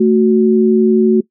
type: tone pair together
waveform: sine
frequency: 221.7 / 370 Hz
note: A3 / F#4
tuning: +13 / 0 cents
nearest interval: major sixth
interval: 887 cents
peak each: -10 dBFS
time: 0-1.21 s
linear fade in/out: 10 ms
effects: noise-tail reverb RT60 0.1 s tail -20 dB re dry